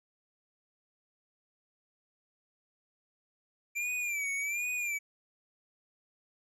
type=tone with vibrato; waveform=square; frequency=2349 Hz; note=D7; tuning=in tune; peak=-32 dBFS; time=3.75-4.99 s; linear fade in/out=20 ms; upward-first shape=sine; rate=1.3 Hz; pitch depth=96 cents each way; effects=low-pass 12000 Hz 12 dB/octave